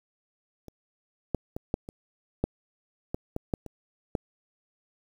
clicks, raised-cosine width 2 ms, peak -30 / -12 / -20 / -12 / -26 / -11 / -16 / -17 / -13 / -27 / -13 dBFS, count 11, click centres 0.683 / 1.347 / 1.565 / 1.741 / 1.889 / 2.44 / 3.145 / 3.364 / 3.538 / 3.663 / 4.152 s, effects 8-bit

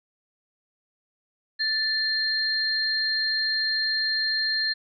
sine tone pair together, 1760 / 4191 Hz, A6 / C8, 0 / +2 cents, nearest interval octave + minor third, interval 1502 cents, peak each -27 / -24 dBFS, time 1.59-4.74 s, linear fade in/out 20 ms, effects none

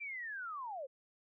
sine linear sweep, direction down, 2385 to 496.7 Hz, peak -40 dBFS, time 0-0.87 s, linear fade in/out 20 ms, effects none

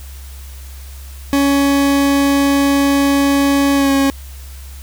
40% pulse tone with pitch glide, 279.4 to 274.4 Hz, C#4 to C#4, +14 to -17 cents, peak -10 dBFS, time 1.33-4.1 s, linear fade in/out 0 ms, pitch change -31 cents, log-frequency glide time 3.75-3.91 s, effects added 67 Hz sine -30 dBFS peak until 4.82 s + white hiss -41 dBFS RMS until 4.82 s

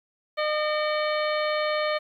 harmonic tone with a mistuned harmonic, 608 Hz, D#5, 40 cents flat, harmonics 1 / 2 / 3 / 4 / 5 / 6 / 7, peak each -25 / -30 / -33 / -34 / -38 / -40 / -38 dBFS, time 0.37-1.99 s, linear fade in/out 20 ms, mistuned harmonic 4, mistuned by -100 cents, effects 10-bit

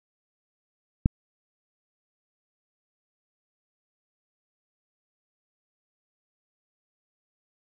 click, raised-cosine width 5 ms, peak -6 dBFS, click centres 1.059 s, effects none

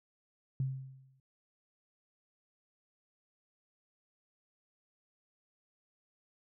sine tone with exponential decay, 132.7 Hz, C3, 25 cents sharp, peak -28 dBFS, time 0.6-1.2 s, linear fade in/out 2 ms, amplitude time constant 130 ms, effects none

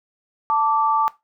sine tone pair together, 885 / 1166.1 Hz, A5 / D6, +10 / -13 cents, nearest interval perfect fourth, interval 477 cents, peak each -19 dBFS, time 0.5-1.08 s, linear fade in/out 0 ms, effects noise-tail reverb RT60 0.2 s tail -17 dB re dry

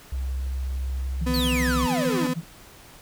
sine tone, 65.5 Hz, C2, 2 cents sharp, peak -25 dBFS, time 0.12-1.86 s, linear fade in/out 5 ms
sine tone with tremolo, 164.81 Hz, E3, in tune, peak -25 dBFS, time 1.21-2.44 s, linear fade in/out 5 ms, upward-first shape sine, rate 13 Hz, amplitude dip 100%
35% pulse tone with pitch glide, 250.6 to 252.6 Hz, B3 to B3, +25 to +39 cents, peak -22 dBFS, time 1.26-2.34 s, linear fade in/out 10 ms, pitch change +14 cents, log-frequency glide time 1.92-2.07 s
45% pulse exponential sweep, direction down, 4613 to 276.7 Hz, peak -26 dBFS, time 1.34-2.27 s, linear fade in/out 0 ms
effects pink hiss -48 dBFS RMS until 3.01 s

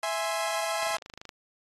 sawtooth chord, E augmented, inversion none, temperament equal, 659.3 / 830.6 / 1046.5 Hz, E5 / G#5 / B#5, 0 / 0 / 0 cents, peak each -27 / -29 / -31 dBFS, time 0.03-0.97 s, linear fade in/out 2 ms
click train, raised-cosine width 0.2 ms, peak -25 dBFS, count 13, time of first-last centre 0.83-1.292 s, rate 26 Hz
effects AAC 32 kbps

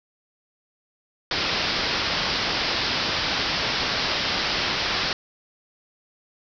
white low-pass noise, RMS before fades -25 dBFS, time 1.31-5.13 s, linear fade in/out 2 ms, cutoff 5400 Hz, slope 96 dB/octave, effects none

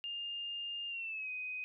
sine tone with pitch glide, 2813 to 2506 Hz, F7 to D#7, +12 to +12 cents, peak -38 dBFS, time 0.04-1.64 s, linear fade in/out 0 ms, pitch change -200 cents, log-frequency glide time 0.88-1.3 s, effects none

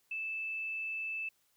sine tone, 2632 Hz, E7, 3 cents flat, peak -35 dBFS, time 0.11-1.29 s, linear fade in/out 5 ms, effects white hiss -73 dBFS RMS until 1.56 s

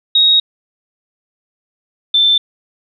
sine tone pair in turn, 3771 / 3547 Hz, A#7 / A7, +19 / +13 cents, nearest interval minor second, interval 106 cents, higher first, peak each -7 / -8 dBFS, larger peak first, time 0.15-0.4 / 2.14-2.38 s, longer first, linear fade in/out 5 ms, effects none

